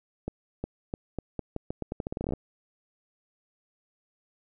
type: accelerating click train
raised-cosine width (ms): 2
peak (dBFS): -18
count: 20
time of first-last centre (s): 0.28-2.336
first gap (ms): 360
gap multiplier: 0.83
effects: none